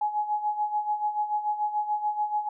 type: tone with tremolo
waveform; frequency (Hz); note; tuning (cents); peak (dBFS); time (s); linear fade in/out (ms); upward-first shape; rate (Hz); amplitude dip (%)
sine; 841; G#5; +22; -22; 0.01-2.49; 5; sine; 6.9; 70
effects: none